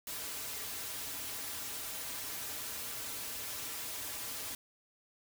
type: noise with comb filter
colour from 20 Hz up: white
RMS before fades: -41 dBFS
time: 0.07-4.55 s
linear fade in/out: 2 ms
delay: 5.5 ms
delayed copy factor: -0.65
effects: none